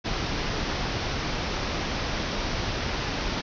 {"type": "low-pass noise", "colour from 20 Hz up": "pink", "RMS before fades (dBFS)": -29, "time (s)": [0.04, 3.42], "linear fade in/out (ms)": 20, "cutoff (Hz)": 5900, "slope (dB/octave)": 96, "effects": []}